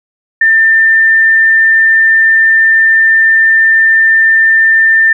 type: tone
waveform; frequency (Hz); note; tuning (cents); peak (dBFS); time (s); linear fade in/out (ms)
sine; 1793; A6; +32; -4; 0.41-5.13; 5
effects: none